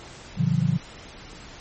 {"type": "chord", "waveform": "sine", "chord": "F# minor seventh", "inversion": "first", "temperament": "just", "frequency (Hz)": [111, 138.75, 166.5, 185], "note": ["A2", "C#3", "E3", "F#3"], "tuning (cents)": [16, 2, 18, 0], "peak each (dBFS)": [-28, -23, -23, -27], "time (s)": [0.37, 0.78], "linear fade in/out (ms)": 20, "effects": ["pink hiss -43 dBFS RMS until 1.6 s", "MP3 32 kbps"]}